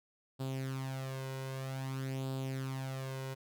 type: tone with flanger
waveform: sawtooth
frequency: 133 Hz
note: C3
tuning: 29 cents sharp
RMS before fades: -39 dBFS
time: 0.39-3.35 s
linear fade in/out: 20 ms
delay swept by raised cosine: 0.24 to 2.04 ms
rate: 0.52 Hz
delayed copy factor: +0.65
effects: none